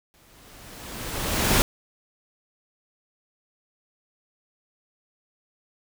pink noise with exponential growth, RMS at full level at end -18 dBFS, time 0.14-1.62 s, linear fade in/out 0 ms, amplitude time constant 320 ms, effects none

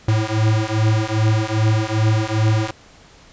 square beating tone pair, 107.9 / 110.4 Hz, A2 / A2, -33 / +6 cents, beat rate 2.5 Hz, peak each -19 dBFS, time 0.08-2.71 s, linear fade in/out 5 ms, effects pink hiss -47 dBFS RMS until 3.32 s + resampled to 16000 Hz

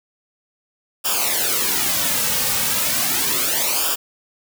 white noise with flanger, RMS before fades -20 dBFS, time 1.04-3.96 s, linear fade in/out 20 ms, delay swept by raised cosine 0.48 to 2.98 ms, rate 0.35 Hz, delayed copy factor -0.8, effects none

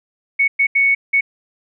sine tone bursts at uneven times, 2219 Hz, C#7, 1 cent sharp, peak -11 dBFS, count 4, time 0.39-0.48 / 0.59-0.67 / 0.75-0.95 / 1.13-1.21 s, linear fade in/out 10 ms, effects none

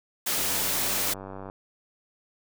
white high-pass noise, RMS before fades -27 dBFS, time 0.26-1.14 s, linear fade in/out 10 ms, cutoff 130 Hz, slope 24 dB/octave
click train, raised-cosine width 1 ms, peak -25 dBFS, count 109, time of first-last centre 0.38-1.499 s, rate 96.5 Hz
effects none

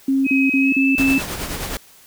sine tone bursts, 270 Hz, C#4, 45 cents flat, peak -14 dBFS, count 5, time 0.08-1.182 s, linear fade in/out 5 ms, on 190 ms, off 38 ms
sine tone with pitch glide, 2539 to 2632 Hz, D#7 to E7, +34 to -3 cents, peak -18 dBFS, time 0.24-1.22 s, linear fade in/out 50 ms, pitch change +63 cents, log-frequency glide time 0.6-0.84 s
pink noise with tremolo, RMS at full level -25 dBFS, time 0.98-1.77 s, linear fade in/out 0 ms, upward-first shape sine, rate 9.5 Hz, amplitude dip 45%
effects white hiss -48 dBFS RMS until 2.06 s

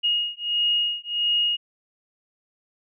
sine beating tone pair, 2868 / 2869.5 Hz, F7 / F7, +45 / +46 cents, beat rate 1.5 Hz, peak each -24 dBFS, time 0.03-1.57 s, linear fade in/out 20 ms, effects none

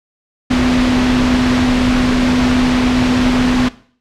sine tone in noise, 250.6 Hz, B3, 25 cents sharp, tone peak -12 dBFS, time 0.5-3.69 s, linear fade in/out 10 ms, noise pink, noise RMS -17 dBFS, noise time 0.5-3.69 s, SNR +2 dB, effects noise-tail reverb RT60 0.5 s tail -18 dB re dry + low-pass 4000 Hz 12 dB/octave

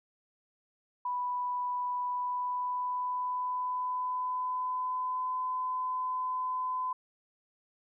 sine tone with pitch glide, 987.8 to 1015 Hz, B5 to B5, 0 to +47 cents, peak -30 dBFS, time 1.05-6.93 s, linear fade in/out 5 ms, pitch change +47 cents, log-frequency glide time 2.05-5.37 s, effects none

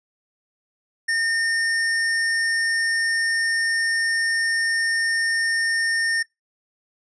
square tone, 1823 Hz, A#6, 39 cents flat, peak -20 dBFS, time 1.08-6.23 s, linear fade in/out 10 ms, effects noise-tail reverb RT60 0.2 s tail -26 dB re dry + resampled to 22050 Hz

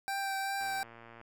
25% pulse tone with vibrato, 783 Hz, G5, 2 cents flat, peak -29 dBFS, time 0.08-0.83 s, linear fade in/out 0 ms, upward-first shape triangle, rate 2.6 Hz, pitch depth 15 cents each way
click train, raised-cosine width 0.5 ms, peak -36 dBFS, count 71, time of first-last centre 0.61-1.213 s, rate 116 Hz
effects none

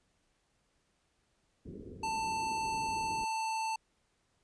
white low-pass noise, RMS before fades -47 dBFS, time 1.65-3.25 s, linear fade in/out 10 ms, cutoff 440 Hz, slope 48 dB/octave
square tone, 888 Hz, A5, 16 cents sharp, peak -33 dBFS, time 2.03-3.76 s, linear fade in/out 5 ms
effects pink hiss -75 dBFS RMS until 4.43 s + resampled to 22050 Hz

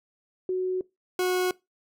sine / 40% pulse tone pair in turn, 370 / 365.3 Hz, F#4 / F#4, 0 / -22 cents, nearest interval unison, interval 22 cents, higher first, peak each -24 / -22 dBFS, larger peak second, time 0.49-0.81 / 1.19-1.51 s, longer neither, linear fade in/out 2 ms, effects noise-tail reverb RT60 0.2 s tail -21 dB re dry

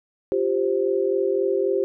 sine chord, F suspended second, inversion none, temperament just, 349.2 / 392.9 / 523.8 Hz, F4 / G4 / C5, 0 / +4 / +2 cents, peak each -26 / -21 / -25 dBFS, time 0.32-1.84 s, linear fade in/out 0 ms, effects none

